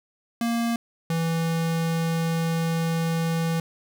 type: tone pair in turn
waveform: square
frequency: 233.1 / 164.83 Hz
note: A#3 / E3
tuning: 0 / 0 cents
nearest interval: tritone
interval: 600 cents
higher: first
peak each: -23 dBFS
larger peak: neither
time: 0.41-0.76 / 1.1-3.6 s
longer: second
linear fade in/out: 2 ms
effects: none

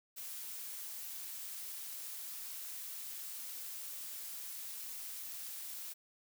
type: noise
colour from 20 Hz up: blue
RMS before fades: -45 dBFS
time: 0.16-5.94 s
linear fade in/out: 20 ms
effects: none

